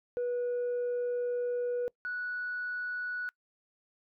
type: tone pair in turn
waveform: sine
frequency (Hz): 487.4 / 1472.8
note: B4 / F#6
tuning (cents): -23 / -8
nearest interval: octave + perfect fifth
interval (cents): 1915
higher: second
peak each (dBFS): -27 / -32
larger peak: first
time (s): 0.17-1.88 / 2.05-3.29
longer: first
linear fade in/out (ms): 0
effects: noise-tail reverb RT60 0.1 s tail -25 dB re dry + tanh soft clip ceiling -28 dBFS